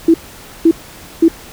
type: tone bursts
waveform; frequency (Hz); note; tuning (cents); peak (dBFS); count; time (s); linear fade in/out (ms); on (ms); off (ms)
sine; 329.6; E4; 0; -4; 3; 0.08-1.283; 5; 61; 510
effects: pink hiss -36 dBFS RMS until 1.52 s